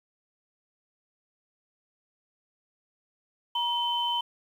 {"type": "tone pair together", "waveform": "sine", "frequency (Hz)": [953, 3063], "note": ["A#5", "G7"], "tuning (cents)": [38, -41], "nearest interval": "octave + minor sixth", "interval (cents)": 2021, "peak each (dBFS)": -28, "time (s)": [3.55, 4.21], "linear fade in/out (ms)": 5, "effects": ["9-bit"]}